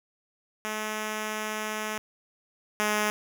5% pulse tone pair in turn, 215 / 211.1 Hz, A3 / G#3, -40 / +29 cents, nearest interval unison, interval 31 cents, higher first, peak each -19 / -13 dBFS, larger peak second, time 0.65-1.98 / 2.8-3.1 s, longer first, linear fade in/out 0 ms, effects none

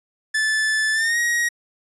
45% pulse tone with pitch glide, 1745 to 1892 Hz, A6 to A#6, -15 to +25 cents, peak -18 dBFS, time 0.34-1.49 s, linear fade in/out 10 ms, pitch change +140 cents, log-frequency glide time 0.93-1.18 s, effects resampled to 24000 Hz

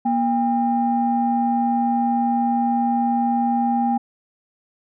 sine tone pair together, 238.2 / 801.2 Hz, A#3 / G5, +38 / +38 cents, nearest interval octave + major sixth, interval 2100 cents, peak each -19 dBFS, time 0.05-3.98 s, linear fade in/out 10 ms, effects tanh soft clip ceiling -9 dBFS

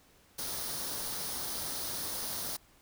white noise with comb filter, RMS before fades -37 dBFS, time 0.38-2.57 s, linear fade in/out 10 ms, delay 0.2 ms, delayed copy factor +0.55, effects pink hiss -63 dBFS RMS until 2.81 s

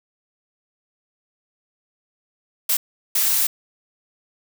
blue noise bursts at uneven times, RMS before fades -19 dBFS, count 2, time 2.69-2.77 / 3.15-3.47 s, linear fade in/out 5 ms, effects none

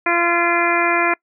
harmonic tone, 343.5 Hz, F4, 29 cents flat, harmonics 1 / 2 / 3 / 4 / 5 / 6 / 7, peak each -22 / -22 / -22 / -22 / -22 / -22 / -22 dBFS, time 0.06-1.14 s, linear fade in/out 5 ms, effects noise-tail reverb RT60 0.1 s tail -25 dB re dry

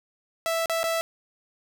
sawtooth tone with dropouts, 659.3 Hz, E5, in tune, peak -20 dBFS, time 0.46-1.01 s, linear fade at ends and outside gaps 0 ms, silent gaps 0.658-0.697 / 0.832-0.84 s, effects none

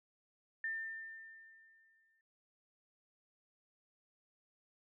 sine tone with exponential decay, 1797 Hz, A6, 36 cents sharp, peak -35 dBFS, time 0.64-2.21 s, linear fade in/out 2 ms, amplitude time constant 340 ms, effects none

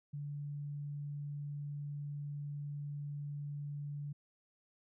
sine tone, 144.9 Hz, D3, 23 cents flat, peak -39 dBFS, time 0.13-4.13 s, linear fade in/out 10 ms, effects none

